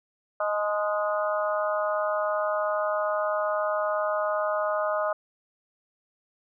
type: harmonic tone with a mistuned harmonic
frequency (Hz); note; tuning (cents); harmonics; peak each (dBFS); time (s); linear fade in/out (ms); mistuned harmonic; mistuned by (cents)
207.5; G#3; -1; 3 / 4 / 5 / 6 / 7; -26 / -35 / -34 / -30 / -36; 0.4-5.13; 5; 4; +32
effects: none